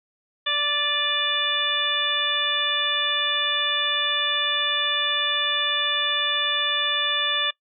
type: harmonic tone with a mistuned harmonic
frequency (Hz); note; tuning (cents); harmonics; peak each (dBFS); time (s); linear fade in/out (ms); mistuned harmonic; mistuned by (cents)
584; D5; -10; 1 / 2 / 3 / 4 / 5 / 6; -35 / -30 / -28 / -32 / -29 / -23; 0.46-7.51; 10; 4; +48
effects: noise-tail reverb RT60 0.1 s tail -21 dB re dry